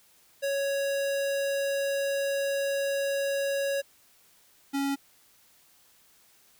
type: tone pair in turn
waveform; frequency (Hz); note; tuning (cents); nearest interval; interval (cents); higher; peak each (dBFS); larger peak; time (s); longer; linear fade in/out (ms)
square; 555 / 277.5; C#5 / C#4; +2 / +2; octave; 1200; first; -27; neither; 0.42-3.82 / 4.73-4.96; first; 20
effects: white hiss -61 dBFS RMS until 6.59 s